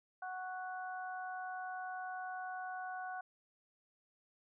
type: harmonic tone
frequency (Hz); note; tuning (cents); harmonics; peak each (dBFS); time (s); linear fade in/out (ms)
370; F#4; 0; 2 / 3 / 4; -42 / -51 / -46; 0.22-3.21; 5
effects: none